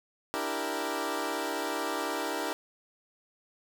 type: chord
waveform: 15% pulse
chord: E half-diminished seventh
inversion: third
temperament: equal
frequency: 293.7 / 329.6 / 392 / 466.2 Hz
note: D4 / E4 / G4 / Bb4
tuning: 0 / 0 / 0 / 0 cents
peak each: -30 dBFS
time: 0.34-2.53 s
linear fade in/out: 0 ms
effects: none